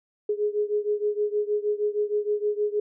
sine beating tone pair, 415.4 / 421.8 Hz, G#4 / G#4, 0 / +27 cents, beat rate 6.4 Hz, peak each -25 / -27 dBFS, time 0.29-2.8 s, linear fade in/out 5 ms, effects none

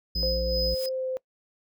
harmonic tone, 58.27 Hz, A#1, in tune, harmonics 1 / 3 / 5 / 7 / 9, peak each -28 / -37 / -47 / -49 / -49 dBFS, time 0.15-0.75 s, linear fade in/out 10 ms
triangle tone with tremolo, 5030 Hz, D#8, 18 cents sharp, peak -25 dBFS, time 0.15-0.89 s, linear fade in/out 5 ms, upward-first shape sine, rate 2.6 Hz, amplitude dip 65%
sine tone with vibrato, 520 Hz, C5, 11 cents flat, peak -27 dBFS, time 0.23-1.17 s, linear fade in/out 0 ms, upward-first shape triangle, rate 2 Hz, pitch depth 10 cents each way
blue noise with exponential growth, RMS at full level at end -36 dBFS, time 0.52-0.86 s, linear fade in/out 1 ms, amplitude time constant 72 ms
effects noise-tail reverb RT60 0.1 s tail -23 dB re dry

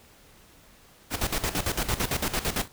pink noise with tremolo, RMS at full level -26 dBFS, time 1.1-2.68 s, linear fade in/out 50 ms, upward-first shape square, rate 8.9 Hz, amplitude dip 75%, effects pink hiss -55 dBFS RMS until 2.72 s

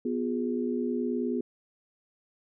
sine chord, F diminished, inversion second, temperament equal with one note detuned, 246.9 / 356.2 / 415.3 Hz, Cb4 / F4 / Ab4, 0 / +34 / 0 cents, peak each -29 / -33 / -33 dBFS, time 0.05-1.41 s, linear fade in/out 5 ms, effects none

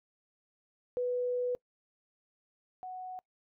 sine tone pair in turn, 493.9 / 740 Hz, B4 / F#5, 0 / 0 cents, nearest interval perfect fifth, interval 700 cents, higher second, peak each -29 / -39 dBFS, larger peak first, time 0.97-1.55 / 2.83-3.19 s, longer first, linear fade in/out 0 ms, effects noise-tail reverb RT60 0.1 s tail -25 dB re dry

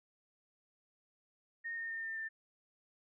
sine tone with pitch steps, 1846 / 1831.1 / 1816.4 / 1801.8 / 1787.2 Hz, A#6 / A#6 / A#6 / A6 / A6, -17 / -31 / -45 / +41 / +27 cents, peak -38 dBFS, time 1.64-2.29 s, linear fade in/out 20 ms, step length 130 ms, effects none

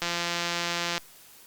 click train, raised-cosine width 0.2 ms, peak -11 dBFS, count 166, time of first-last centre 0.02-0.979 s, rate 172 Hz, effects white hiss -52 dBFS RMS until 1.46 s + Opus 48 kbps

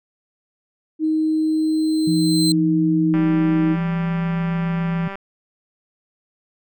sine tone with pitch glide, 313.5 to 315.3 Hz, D#4 to D#4, +13 to +23 cents, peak -16 dBFS, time 0.99-3.77 s, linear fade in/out 50 ms, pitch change +10 cents, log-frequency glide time 1.24-3.63 s
35% pulse tone with exponential growth, 4100 Hz, C8, 36 cents flat, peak -17 dBFS, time 1.04-2.52 s, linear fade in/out 2 ms, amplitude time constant 320 ms
sine tone, 168.9 Hz, E3, 42 cents sharp, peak -19 dBFS, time 2.07-5.08 s, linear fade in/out 5 ms
click train, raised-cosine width 0.5 ms, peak -17 dBFS, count 396, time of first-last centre 3.14-5.155 s, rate 196 Hz
effects none

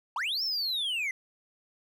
triangle linear two-way sweep, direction up then down, 830.6 to 5470 to 1999 Hz, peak -27 dBFS, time 0.16-1.11 s, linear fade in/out 2 ms, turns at 0.43 s, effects none

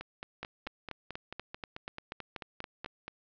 two click trains, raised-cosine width 0.3 ms, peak -22 / -24 dBFS, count 11 / 15, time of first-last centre 0.43-2.845 / 0.01-3.08 s, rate 4.14 / 4.56 Hz, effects low-pass 5000 Hz 12 dB/octave

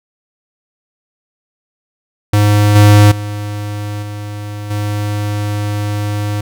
square tone with level steps, 103.83 Hz, G#2, in tune, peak -8 / -4 / -20 / -23 / -16 dBFS, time 2.33-6.41 s, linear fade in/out 5 ms, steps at 2.75 / 3.11 / 4.02 / 4.7 s, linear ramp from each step 10 ms, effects none

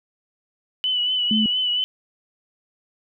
sine tone with vibrato, 2982 Hz, F#7, 13 cents sharp, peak -19 dBFS, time 0.84-1.84 s, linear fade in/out 0 ms, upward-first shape triangle, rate 4.3 Hz, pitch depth 44 cents each way
sine tone, 217.6 Hz, A3, 19 cents flat, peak -18 dBFS, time 1.31-1.46 s, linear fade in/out 2 ms
effects none

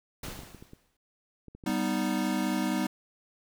pink noise with exponential decay, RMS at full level -37 dBFS, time 0.23-0.97 s, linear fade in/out 5 ms, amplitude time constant 160 ms
clicks, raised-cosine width 3 ms, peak -33 dBFS, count 10, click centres 0.284 / 0.391 / 0.434 / 0.547 / 0.625 / 0.734 / 1.483 / 1.55 / 1.638 / 1.694 s
square chord, G augmented, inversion none, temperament equal, 196 / 246.9 / 311.1 Hz, G3 / B3 / D#4, 0 / 0 / 0 cents, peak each -32 dBFS, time 1.66-2.87 s, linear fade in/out 5 ms
effects none

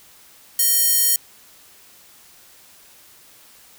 square tone with high-pass filter, 622.3 Hz, D#5, in tune, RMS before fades -17 dBFS, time 0.59-1.16 s, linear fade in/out 2 ms, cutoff 9400 Hz, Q 0.68, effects white hiss -49 dBFS RMS until 3.78 s

